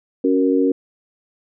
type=chord; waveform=sine; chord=F# major; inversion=second; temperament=equal; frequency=277.2 / 370 / 466.2 Hz; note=C#4 / F#4 / A#4; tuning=0 / 0 / 0 cents; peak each=-16 / -20 / -19 dBFS; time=0.24-0.72 s; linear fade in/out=5 ms; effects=none